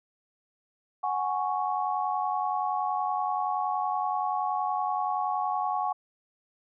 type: chord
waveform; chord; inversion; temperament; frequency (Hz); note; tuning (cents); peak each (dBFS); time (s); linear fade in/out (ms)
sine; F# suspended second; none; equal; 740 / 830.6 / 1108.7; F#5 / G#5 / C#6; 0 / 0 / 0; -30 / -30 / -31; 1.03-5.93; 10
effects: none